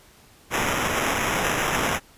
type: noise with sample-and-hold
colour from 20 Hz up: violet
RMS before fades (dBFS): -24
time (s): 0.5-2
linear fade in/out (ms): 50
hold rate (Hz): 4410
effects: pink hiss -53 dBFS RMS until 2.17 s + resampled to 32000 Hz